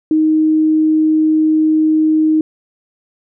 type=tone; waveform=sine; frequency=312.4 Hz; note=D#4; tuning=7 cents sharp; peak=-9 dBFS; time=0.11-2.41 s; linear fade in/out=2 ms; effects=none